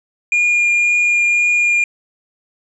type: tone with vibrato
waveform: triangle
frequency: 2420 Hz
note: D#7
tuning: 49 cents flat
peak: -10 dBFS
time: 0.32-1.84 s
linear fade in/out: 2 ms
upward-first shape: triangle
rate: 1.9 Hz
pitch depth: 9 cents each way
effects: resampled to 22050 Hz